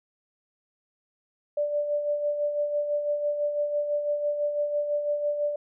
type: tone with tremolo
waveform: sine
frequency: 587.3 Hz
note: D5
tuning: in tune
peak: -22 dBFS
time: 1.57-5.56 s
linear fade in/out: 5 ms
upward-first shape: sine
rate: 6 Hz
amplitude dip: 50%
effects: none